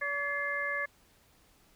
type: harmonic tone with a mistuned harmonic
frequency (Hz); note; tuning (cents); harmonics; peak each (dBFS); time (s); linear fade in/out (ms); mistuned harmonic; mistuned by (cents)
571; D5; -49; 1 / 2 / 3 / 4; -39 / -39 / -33 / -36; 0.01-0.86; 10; 4; -150
effects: pink hiss -64 dBFS RMS until 1.75 s